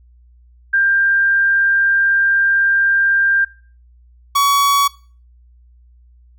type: tone pair in turn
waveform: sine / 45% pulse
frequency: 1591 / 1125 Hz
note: G6 / C#6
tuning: +25 / +25 cents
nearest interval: tritone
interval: 600 cents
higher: first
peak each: -11 dBFS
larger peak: neither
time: 0.73-3.45 / 4.35-4.88 s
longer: first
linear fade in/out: 10 ms
effects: noise-tail reverb RT60 0.4 s tail -20 dB re dry + added 60 Hz sine -45 dBFS peak until 6.38 s